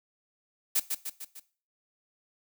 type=noise with echo; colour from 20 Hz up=blue; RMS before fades=-25 dBFS; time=0.75-0.8 s; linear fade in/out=10 ms; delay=150 ms; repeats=4; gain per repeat=-5 dB; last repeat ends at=1.4 s; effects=noise-tail reverb RT60 0.4 s tail -17 dB re dry